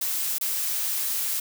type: noise with dropouts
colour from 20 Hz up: blue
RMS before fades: -27 dBFS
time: 0.01-1.4 s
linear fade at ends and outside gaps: 5 ms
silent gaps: 0.384-0.41 s
effects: none